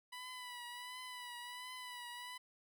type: tone with vibrato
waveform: 15% pulse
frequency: 987.8 Hz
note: B5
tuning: in tune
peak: -40 dBFS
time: 0.12-2.38 s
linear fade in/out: 10 ms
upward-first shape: triangle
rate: 1.4 Hz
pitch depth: 49 cents each way
effects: none